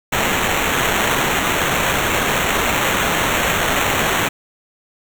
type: noise with sample-and-hold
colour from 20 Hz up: white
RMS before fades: -18 dBFS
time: 0.12-4.29 s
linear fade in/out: 10 ms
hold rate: 4900 Hz
effects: none